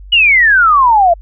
sine exponential sweep, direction down, 2960 to 659.3 Hz, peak -5 dBFS, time 0.12-1.14 s, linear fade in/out 10 ms, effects added 48 Hz sine -30 dBFS peak until 1.21 s

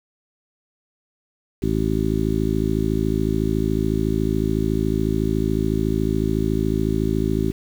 harmonic tone, 53.9 Hz, A1, 35 cents flat, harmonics 1 / 2 / 3 / 4 / 5 / 6 / 7, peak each -26 / -26 / -26 / -26 / -26 / -26 / -26 dBFS, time 1.62-7.52 s, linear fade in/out 10 ms, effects 7-bit

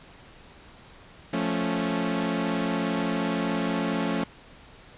sawtooth chord, F augmented, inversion none, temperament equal with one note detuned, 175.22 / 220 / 277.2 Hz, F3 / A3 / C#4, +6 / 0 / 0 cents, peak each -26 / -25 / -25 dBFS, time 1.33-4.24 s, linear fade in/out 5 ms, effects pink hiss -50 dBFS RMS until 4.97 s + resampled to 8000 Hz

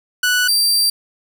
sawtooth tone pair in turn, 1480 / 4699 Hz, F#6 / D8, 0 / 0 cents, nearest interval octave + minor sixth, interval 2000 cents, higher second, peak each -10 dBFS, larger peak neither, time 0.23-0.48 / 0.48-0.9 s, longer second, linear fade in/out 5 ms, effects 7-bit

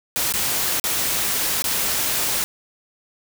white noise with dropouts, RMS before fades -22 dBFS, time 0.16-2.44 s, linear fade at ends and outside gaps 0 ms, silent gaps 0.324-0.338 / 0.798-0.84 / 1.621-1.642 s, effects none

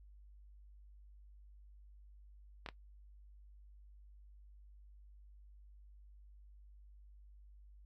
clicks, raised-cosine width 0.3 ms, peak -27 dBFS, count 2, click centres 2.662 / 2.688 s, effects noise-tail reverb RT60 0.1 s tail -17 dB re dry + added 50 Hz sine -56 dBFS peak until 7.85 s

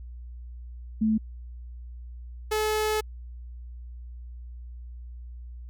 sine / sawtooth tone pair in turn, 218.5 / 429.7 Hz, A3 / A4, -12 / -41 cents, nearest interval octave, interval 1171 cents, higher second, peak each -20 dBFS, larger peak neither, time 1.01-1.18 / 2.51-3.01 s, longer second, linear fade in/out 10 ms, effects added 60 Hz sine -38 dBFS peak until 5.69 s

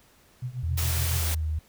sine tone with tremolo, 125.1 Hz, B2, 23 cents sharp, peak -27 dBFS, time 0.42-1.23 s, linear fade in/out 5 ms, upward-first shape triangle, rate 7.2 Hz, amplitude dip 95%
sine tone with pitch glide, 82.41 to 77.78 Hz, E2 to D#2, 0 to 0 cents, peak -25 dBFS, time 0.63-1.59 s, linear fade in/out 5 ms, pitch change -100 cents, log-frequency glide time 1.16-1.46 s
white noise, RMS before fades -31 dBFS, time 0.77-1.35 s, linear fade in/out 10 ms
effects pink hiss -59 dBFS RMS until 1.68 s

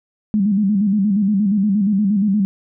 sine tone with vibrato, 202.5 Hz, G#3, 43 cents flat, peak -13 dBFS, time 0.34-2.45 s, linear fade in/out 0 ms, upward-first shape square, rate 8.5 Hz, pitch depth 83 cents each way, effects none

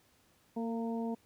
harmonic tone with a mistuned harmonic, 230 Hz, A#3, 23 cents flat, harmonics 1 / 2 / 3 / 4, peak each -34 / -40 / -44 / -46 dBFS, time 0.56-1.15 s, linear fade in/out 10 ms, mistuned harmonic 2, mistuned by -20 cents, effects pink hiss -68 dBFS RMS until 1.25 s + high-pass 60 Hz 12 dB/octave

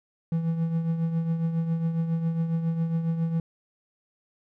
triangle tone with tremolo, 164.81 Hz, E3, in tune, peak -19 dBFS, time 0.32-3.4 s, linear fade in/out 2 ms, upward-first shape triangle, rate 7.3 Hz, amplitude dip 60%, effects none

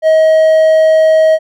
triangle tone, 634 Hz, D#5, 32 cents sharp, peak -3 dBFS, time 0.02-1.39 s, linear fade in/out 50 ms, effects none

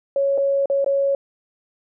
sine tone with dropouts, 554 Hz, C#5, 1 cent flat, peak -16 dBFS, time 0.16-1.15 s, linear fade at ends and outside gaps 2 ms, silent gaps 0.377-0.381 / 0.658-0.699 / 0.845-0.862 s, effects none

